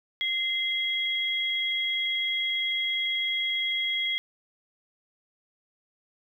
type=tone pair together; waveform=sine; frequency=2074 / 3303 Hz; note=C7 / G#7; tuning=-16 / -10 cents; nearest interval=minor sixth; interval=806 cents; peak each=-29 / -27 dBFS; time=0.21-4.18 s; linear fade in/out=0 ms; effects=10-bit